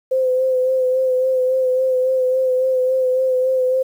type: tone with vibrato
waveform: sine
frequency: 515 Hz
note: C5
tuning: 28 cents flat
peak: -14 dBFS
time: 0.11-3.83 s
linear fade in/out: 10 ms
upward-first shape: sine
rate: 3.6 Hz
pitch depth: 27 cents each way
effects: 8-bit